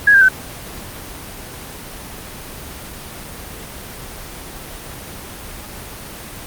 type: tone with pitch steps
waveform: sine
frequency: 1661.2 / 1591.7 / 1525.1 Hz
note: G#6 / G6 / G6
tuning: 0 / +26 / -48 cents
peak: -6 dBFS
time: 0.07-0.286 s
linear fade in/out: 5 ms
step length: 72 ms
effects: pink hiss -32 dBFS RMS until 6.46 s + Opus 24 kbps